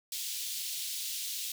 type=high-pass noise; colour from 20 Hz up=pink; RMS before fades=-37 dBFS; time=0.12-1.52 s; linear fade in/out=2 ms; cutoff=3200 Hz; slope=24 dB/octave; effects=none